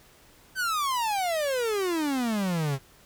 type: exponential sweep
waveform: 45% pulse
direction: down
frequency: 1568 to 130.7 Hz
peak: -25 dBFS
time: 0.55-2.79 s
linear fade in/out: 50 ms
effects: pink hiss -56 dBFS RMS until 3.05 s